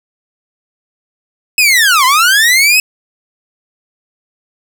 sawtooth linear two-way sweep, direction down then up, 2600 to 987.8 to 2600 Hz, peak -3 dBFS, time 1.58-2.8 s, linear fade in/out 2 ms, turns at 2.05 s, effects none

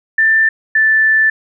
sine tone pair in turn, 1778 / 1759.6 Hz, A6 / A6, +18 / 0 cents, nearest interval unison, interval 18 cents, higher first, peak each -8 dBFS, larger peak neither, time 0.18-0.49 / 0.75-1.3 s, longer second, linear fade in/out 5 ms, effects none

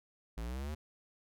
square exponential sweep, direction up, 53.7 to 78.4 Hz, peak -38 dBFS, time 0.37-0.75 s, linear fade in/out 10 ms, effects none

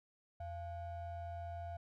triangle ring-modulated tone, 387.2 Hz, G4, 21 cents flat, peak -37 dBFS, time 0.4-1.77 s, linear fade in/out 5 ms, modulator 302 Hz, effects none

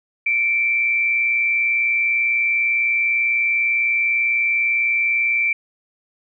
sine tone pair together, 2219 / 2339 Hz, C#7 / D7, +1 / -8 cents, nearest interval minor second, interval 91 cents, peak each -27 / -16 dBFS, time 0.26-5.53 s, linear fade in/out 5 ms, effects none

